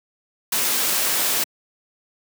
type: noise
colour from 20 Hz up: white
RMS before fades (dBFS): -21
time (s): 0.52-1.44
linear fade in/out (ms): 5
effects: high-pass 200 Hz 12 dB/octave